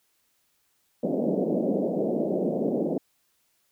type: band-pass noise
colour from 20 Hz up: pink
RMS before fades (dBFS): -26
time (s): 1.03-2.98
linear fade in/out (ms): 5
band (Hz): 180 to 630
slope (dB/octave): 48
effects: white hiss -70 dBFS RMS until 3.71 s